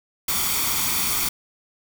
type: noise with comb filter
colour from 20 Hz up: white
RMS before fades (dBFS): -23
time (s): 0.28-1.29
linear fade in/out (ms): 5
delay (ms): 0.88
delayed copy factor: +0.6
effects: none